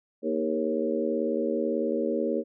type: harmonic tone with a mistuned harmonic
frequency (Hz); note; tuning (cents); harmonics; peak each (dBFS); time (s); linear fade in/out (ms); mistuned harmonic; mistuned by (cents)
78.2; D#2; +9; 3 / 4 / 5 / 6 / 7; -31 / -31 / -31 / -31 / -31; 0.22-2.44; 50; 5; +31
effects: none